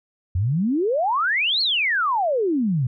sine exponential two-way sweep, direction up then down, 83.5 to 4435 to 117.3 Hz, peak -18 dBFS, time 0.35-2.87 s, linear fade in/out 5 ms, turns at 1.61 s, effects none

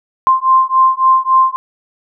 sine beating tone pair, 1046.5 / 1050.1 Hz, C6 / C6, 0 / +6 cents, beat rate 3.6 Hz, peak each -11 dBFS, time 0.27-1.56 s, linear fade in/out 0 ms, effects none

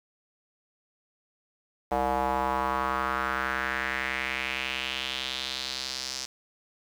square tone with band-pass filter sweep, 65.41 Hz, C2, in tune, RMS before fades -30 dBFS, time 1.91-6.26 s, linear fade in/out 10 ms, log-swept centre 730 to 5500 Hz, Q 3, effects 8-bit

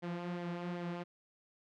sawtooth tone with flanger, 174.61 Hz, F3, in tune, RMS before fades -40 dBFS, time 0.02-1.04 s, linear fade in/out 20 ms, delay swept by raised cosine 0.73 to 5.23 ms, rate 2.6 Hz, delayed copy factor -0.5, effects low-pass 3000 Hz 12 dB/octave

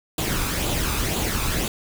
pink noise with flanger, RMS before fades -24 dBFS, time 0.18-1.68 s, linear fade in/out 2 ms, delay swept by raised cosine 0.27 to 0.83 ms, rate 2 Hz, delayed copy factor +0.5, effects none

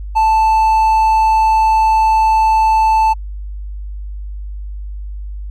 triangle tone, 880 Hz, A5, in tune, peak -7 dBFS, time 0.15-3.14 s, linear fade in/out 20 ms, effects added 50 Hz sine -23 dBFS peak until 5.5 s

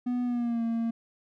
triangle tone with pitch glide, 246.2 to 229.7 Hz, B3 to A#3, -5 to -25 cents, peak -24 dBFS, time 0.06-0.91 s, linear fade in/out 10 ms, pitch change -120 cents, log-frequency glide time 0.24-0.63 s, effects none

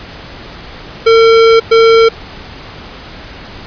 square tone bursts at uneven times, 453.5 Hz, A#4, 48 cents flat, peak -4 dBFS, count 2, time 1.06-1.6 / 1.71-2.09 s, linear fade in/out 10 ms, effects pink hiss -30 dBFS RMS until 3.66 s + resampled to 11025 Hz

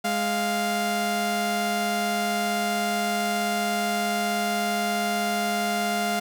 sawtooth tone pair together, 207.7 / 698.6 Hz, G#3 / F5, 0 / 0 cents, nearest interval octave + major sixth, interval 2100 cents, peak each -24 / -21 dBFS, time 0.04-6.2 s, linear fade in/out 10 ms, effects none

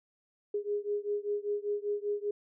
sine beating tone pair, 410.1 / 415.2 Hz, G#4 / G#4, -22 / 0 cents, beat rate 5.1 Hz, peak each -33 / -34 dBFS, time 0.54-2.31 s, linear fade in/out 5 ms, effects none

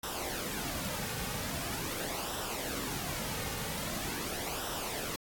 pink noise with flanger, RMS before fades -37 dBFS, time 0.03-5.16 s, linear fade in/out 5 ms, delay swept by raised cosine 0.44 to 3.04 ms, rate 0.43 Hz, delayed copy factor -0.6, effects AAC 64 kbps

